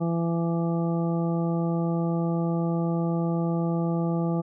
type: harmonic tone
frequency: 168 Hz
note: E3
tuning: 33 cents sharp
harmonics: 1 / 2 / 3 / 4 / 5 / 7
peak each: -24 / -30 / -34 / -36 / -38 / -41 dBFS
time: 0-4.42 s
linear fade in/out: 20 ms
effects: none